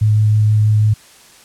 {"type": "tone with vibrato", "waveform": "sine", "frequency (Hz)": 106.9, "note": "A2", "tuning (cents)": -49, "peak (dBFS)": -9, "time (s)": [0.01, 0.94], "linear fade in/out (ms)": 10, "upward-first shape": "sine", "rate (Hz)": 6.2, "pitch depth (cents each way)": 8, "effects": ["white hiss -44 dBFS RMS until 1.44 s", "low-pass 10000 Hz 12 dB/octave"]}